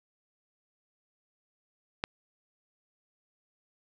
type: click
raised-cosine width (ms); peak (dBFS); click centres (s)
0.3; -13; 2.039
effects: none